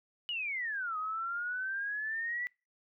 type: exponential two-way sweep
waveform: sine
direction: down then up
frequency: 2965 to 1244.5 to 1976 Hz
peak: -33 dBFS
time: 0.29-2.47 s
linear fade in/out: 0 ms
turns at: 0.97 s
effects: noise-tail reverb RT60 0.3 s tail -25 dB re dry